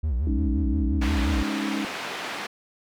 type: tone with vibrato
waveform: triangle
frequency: 68 Hz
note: C#2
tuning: 33 cents flat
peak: -20 dBFS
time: 0.03-1.43 s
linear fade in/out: 10 ms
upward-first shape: sine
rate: 5.7 Hz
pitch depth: 270 cents each way
type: chord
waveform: sine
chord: Ab suspended fourth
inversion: none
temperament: just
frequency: 207.7 / 276.9 / 311.5 Hz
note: Ab3 / Db4 / Eb4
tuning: 0 / -2 / +2 cents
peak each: -30 dBFS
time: 0.27-1.85 s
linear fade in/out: 2 ms
type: band-pass noise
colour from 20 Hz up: white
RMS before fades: -33 dBFS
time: 1.01-2.47 s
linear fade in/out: 10 ms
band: 220 to 2500 Hz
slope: 12 dB/octave
effects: none